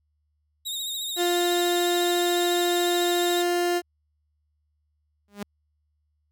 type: tone with vibrato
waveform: sawtooth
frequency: 3748 Hz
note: A#7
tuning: 9 cents sharp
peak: -26 dBFS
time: 0.65-3.43 s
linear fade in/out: 20 ms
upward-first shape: triangle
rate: 14 Hz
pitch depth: 65 cents each way
type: tone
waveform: 30% pulse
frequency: 350.8 Hz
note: F4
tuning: 8 cents sharp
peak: -19 dBFS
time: 1.16-3.82 s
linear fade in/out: 50 ms
type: tone with exponential growth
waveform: sawtooth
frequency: 203.4 Hz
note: G#3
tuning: 36 cents flat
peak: -24 dBFS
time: 5.28-5.43 s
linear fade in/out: 2 ms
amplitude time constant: 32 ms
effects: added 75 Hz sine -69 dBFS peak until 6.31 s